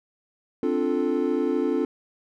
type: chord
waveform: triangle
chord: D minor seventh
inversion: third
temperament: equal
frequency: 261.6 / 293.7 / 349.2 / 440 Hz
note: C4 / D4 / F4 / A4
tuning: 0 / 0 / 0 / 0 cents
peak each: -25 dBFS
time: 0.63-1.85 s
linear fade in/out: 2 ms
effects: none